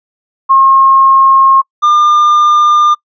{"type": "tone pair in turn", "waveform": ["sine", "triangle"], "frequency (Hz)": [1076, 1202.5], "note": ["C6", "D6"], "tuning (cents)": [48, 41], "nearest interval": "major second", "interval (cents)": 193, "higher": "second", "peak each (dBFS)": -3, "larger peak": "neither", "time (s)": [[0.49, 1.62], [1.82, 2.95]], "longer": "neither", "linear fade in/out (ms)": 20, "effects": ["noise-tail reverb RT60 0.1 s tail -26 dB re dry", "resampled to 16000 Hz"]}